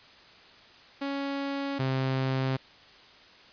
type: tone pair in turn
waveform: sawtooth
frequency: 278.2 / 132.21 Hz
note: C#4 / C3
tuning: +6 / +18 cents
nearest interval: octave + minor second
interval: 1288 cents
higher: first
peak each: -26 / -22 dBFS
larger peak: second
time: 1.01-1.79 / 1.79-2.57 s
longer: neither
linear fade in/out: 10 ms
effects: white hiss -53 dBFS RMS until 3.52 s + resampled to 11025 Hz